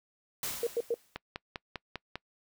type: noise with exponential decay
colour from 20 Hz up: white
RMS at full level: -33 dBFS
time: 0.43-1.17 s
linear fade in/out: 2 ms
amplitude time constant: 160 ms
type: tone bursts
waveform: sine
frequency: 468.8 Hz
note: A#4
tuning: 10 cents sharp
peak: -26 dBFS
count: 3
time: 0.63-0.942 s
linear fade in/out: 2 ms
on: 38 ms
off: 99 ms
type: click train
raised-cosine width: 0.3 ms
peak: -20 dBFS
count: 6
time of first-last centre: 1.16-2.156 s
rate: 5.02 Hz
effects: noise-tail reverb RT60 0.1 s tail -25 dB re dry